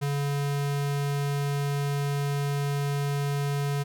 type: tone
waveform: square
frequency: 142.2 Hz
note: C#3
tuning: 45 cents sharp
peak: -26 dBFS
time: 0.01-3.84 s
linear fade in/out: 20 ms
effects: none